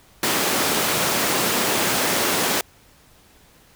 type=high-pass noise; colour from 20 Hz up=pink; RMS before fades=-21 dBFS; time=0.23-2.61 s; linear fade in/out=2 ms; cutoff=240 Hz; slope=12 dB/octave; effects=pink hiss -53 dBFS RMS until 3.75 s